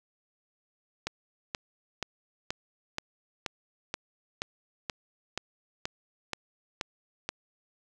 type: click train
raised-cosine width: 0.2 ms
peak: -14 dBFS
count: 14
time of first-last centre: 1.07-7.29 s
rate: 2.09 Hz
effects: none